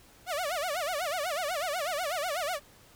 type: tone with vibrato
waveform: sawtooth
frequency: 650 Hz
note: E5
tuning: 24 cents flat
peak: -26 dBFS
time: 0.26-2.6 s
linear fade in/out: 50 ms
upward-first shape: sine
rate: 8.1 Hz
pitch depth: 240 cents each way
effects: pink hiss -57 dBFS RMS until 2.95 s